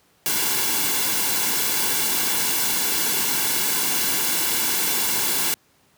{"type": "noise with comb filter", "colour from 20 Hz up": "white", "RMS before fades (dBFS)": -22, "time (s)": [0.26, 5.54], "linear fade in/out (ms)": 0, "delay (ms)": 1.6, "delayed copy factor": -0.6, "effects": ["pink hiss -60 dBFS RMS until 5.97 s", "high-pass 100 Hz 12 dB/octave"]}